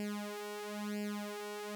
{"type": "tone with flanger", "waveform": "sawtooth", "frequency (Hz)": 207.6, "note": "G#3", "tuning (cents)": 0, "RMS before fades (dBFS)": -41, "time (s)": [0, 1.75], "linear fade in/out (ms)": 0, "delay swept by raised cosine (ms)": [0.4, 2.7], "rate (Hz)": 1, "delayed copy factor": 0.9, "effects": []}